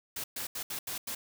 white noise bursts at uneven times, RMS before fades -37 dBFS, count 6, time 0.16-0.24 / 0.36-0.47 / 0.55-0.63 / 0.7-0.79 / 0.87-0.98 / 1.07-1.15 s, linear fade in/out 5 ms, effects none

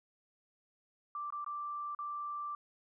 sine tone with dropouts, 1174.7 Hz, D6, in tune, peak -37 dBFS, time 1.15-2.55 s, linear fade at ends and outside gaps 2 ms, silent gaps 1.304-1.324 / 1.445-1.463 / 1.949-1.989 s, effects none

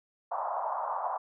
white band-pass noise, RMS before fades -33 dBFS, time 0.31-1.18 s, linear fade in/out 10 ms, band 630 to 1100 Hz, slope 48 dB/octave, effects none

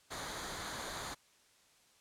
pink noise with comb filter, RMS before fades -42 dBFS, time 0.1-1.15 s, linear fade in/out 20 ms, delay 0.37 ms, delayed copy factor -0.6, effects white hiss -67 dBFS RMS until 2 s + low-pass 9000 Hz 12 dB/octave

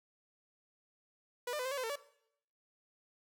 sawtooth tone with pitch steps, 489 / 599 / 503 / 524 / 565 / 513 / 451.1 / 572 Hz, B4 / D5 / B4 / C5 / C#5 / C5 / A4 / D5, -17 / +34 / +32 / +2 / +33 / -34 / +43 / -46 cents, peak -32 dBFS, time 1.47-1.958 s, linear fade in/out 5 ms, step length 61 ms, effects noise-tail reverb RT60 0.7 s tail -18 dB re dry

